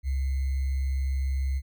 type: tone with sample-and-hold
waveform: sine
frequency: 67 Hz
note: C2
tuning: 42 cents sharp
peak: -24 dBFS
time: 0.03-1.62 s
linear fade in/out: 50 ms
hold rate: 2100 Hz
effects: none